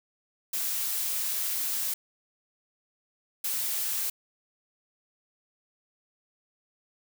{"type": "noise bursts at uneven times", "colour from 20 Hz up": "blue", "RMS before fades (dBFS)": -30, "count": 2, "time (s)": [[0.53, 1.94], [3.44, 4.1]], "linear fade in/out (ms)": 5, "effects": []}